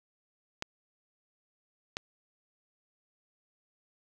clicks, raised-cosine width 0.2 ms, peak -16 dBFS, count 2, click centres 0.624 / 1.969 s, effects none

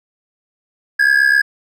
triangle ring-modulated tone, 1661.2 Hz, G#6, in tune, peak -5 dBFS, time 0.99-1.42 s, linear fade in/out 10 ms, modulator 33.9 Hz, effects none

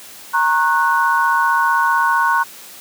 sine chord, F# major, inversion first, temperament equal with one note detuned, 932.3 / 1087.8 / 1480 Hz, A#5 / C#6 / F#6, 0 / -33 / 0 cents, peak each -17 dBFS, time 0.33-2.44 s, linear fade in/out 20 ms, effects white hiss -38 dBFS RMS until 2.8 s + high-pass 150 Hz 12 dB/octave

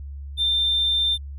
triangle tone, 3585 Hz, A7, 32 cents sharp, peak -15 dBFS, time 0.37-1.18 s, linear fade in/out 50 ms, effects tanh soft clip ceiling -16 dBFS + added 70 Hz sine -32 dBFS peak until 1.38 s

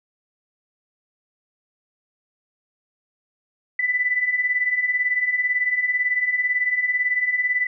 sine beating tone pair, 1975.5 / 1993.5 Hz, B6 / B6, 0 / +16 cents, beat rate 18 Hz, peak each -25 / -20 dBFS, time 3.79-7.67 s, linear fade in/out 5 ms, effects none

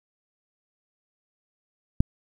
click, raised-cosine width 5 ms, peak -6 dBFS, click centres 2.005 s, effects 8-bit

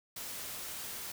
white noise, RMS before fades -42 dBFS, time 0.16-1.12 s, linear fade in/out 5 ms, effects none

